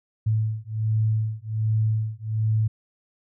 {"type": "beating tone pair", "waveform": "sine", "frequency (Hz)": [108.8, 110.1], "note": ["A2", "A2"], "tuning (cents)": [-19, 2], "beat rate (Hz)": 1.3, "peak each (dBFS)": -24, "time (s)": [0.26, 2.68], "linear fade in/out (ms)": 10, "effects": []}